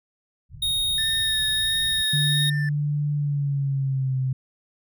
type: low-pass noise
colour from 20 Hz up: pink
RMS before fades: -40 dBFS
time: 0.49-2.06 s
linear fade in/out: 50 ms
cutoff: 170 Hz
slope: 96 dB/octave
type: tone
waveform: square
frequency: 3729 Hz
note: A#7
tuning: in tune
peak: -22 dBFS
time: 0.62-2.5 s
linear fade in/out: 5 ms
type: tone with vibrato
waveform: triangle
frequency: 1768 Hz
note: A6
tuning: 8 cents sharp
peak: -27 dBFS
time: 0.98-2.69 s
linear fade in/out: 2 ms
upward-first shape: sine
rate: 1.5 Hz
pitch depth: 28 cents each way
type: tone with pitch glide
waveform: sine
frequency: 146.83 to 130.81 Hz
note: D3 to C3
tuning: 0 to 0 cents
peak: -21 dBFS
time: 2.13-4.33 s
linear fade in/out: 5 ms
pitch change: -200 cents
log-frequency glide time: 3.14-4.16 s
effects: none